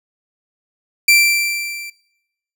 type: tone with level ramp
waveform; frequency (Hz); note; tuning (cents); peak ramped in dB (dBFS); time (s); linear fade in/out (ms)
sawtooth; 2349; D7; 0; -4 to -27; 1.08-1.9; 5
effects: noise-tail reverb RT60 0.8 s tail -19 dB re dry